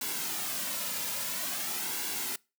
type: noise with flanger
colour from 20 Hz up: white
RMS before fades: -34 dBFS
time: 0.01-2.36 s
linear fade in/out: 5 ms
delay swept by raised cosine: 1.6 to 2.7 ms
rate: 0.49 Hz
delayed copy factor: -0.55
effects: noise-tail reverb RT60 0.3 s tail -25 dB re dry + high-pass 150 Hz 12 dB/octave